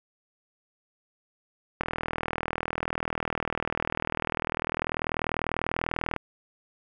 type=click train; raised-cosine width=0.5 ms; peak=-12 dBFS; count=176; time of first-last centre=1.81-6.163 s; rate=40.2 Hz; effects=none